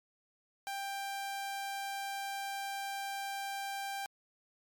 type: tone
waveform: sawtooth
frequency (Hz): 790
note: G5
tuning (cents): +13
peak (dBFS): -33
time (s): 0.67-4.06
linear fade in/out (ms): 0
effects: MP3 96 kbps